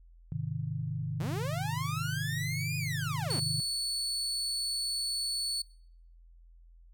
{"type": "chord", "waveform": "sine", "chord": "Ab major", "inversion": "none", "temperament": "equal with one note detuned", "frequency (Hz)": [105.4, 130.81, 155.56], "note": ["Ab2", "C3", "Eb3"], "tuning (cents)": [26, 0, 0], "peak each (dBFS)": [-38, -36, -35], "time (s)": [0.32, 3.6], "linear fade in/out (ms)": 0}
{"type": "linear two-way sweep", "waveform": "sawtooth", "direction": "up then down", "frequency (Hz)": [142.4, 2489, 142.4], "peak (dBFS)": -32, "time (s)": [1.2, 3.4], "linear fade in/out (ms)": 5, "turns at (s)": 2.77}
{"type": "tone", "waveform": "35% pulse", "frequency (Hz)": 4436, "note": "C#8", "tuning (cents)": 0, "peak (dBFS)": -29, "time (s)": [3.3, 5.62], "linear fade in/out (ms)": 5}
{"effects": ["noise-tail reverb RT60 0.7 s tail -26 dB re dry", "added 42 Hz sine -53 dBFS peak until 6.93 s"]}